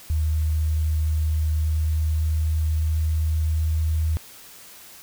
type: tone with pitch glide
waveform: sine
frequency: 77.78 to 79.09 Hz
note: D#2 to D#2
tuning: 0 to +29 cents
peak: -19 dBFS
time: 0.1-4.17 s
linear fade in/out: 0 ms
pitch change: +29 cents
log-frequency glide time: 1.29-3.83 s
effects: white hiss -45 dBFS RMS until 5.02 s